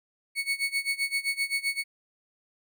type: tone with tremolo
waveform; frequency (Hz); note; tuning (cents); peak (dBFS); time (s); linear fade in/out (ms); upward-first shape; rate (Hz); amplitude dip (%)
35% pulse; 2217; C#7; 0; -22; 0.35-1.84; 50; sine; 7.7; 90
effects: none